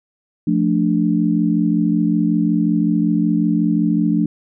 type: chord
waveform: sine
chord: D minor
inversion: first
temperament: equal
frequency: 174.61 / 220 / 293.7 Hz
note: F3 / A3 / D4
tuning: 0 / 0 / 0 cents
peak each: -18 dBFS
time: 0.47-4.26 s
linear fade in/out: 5 ms
effects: none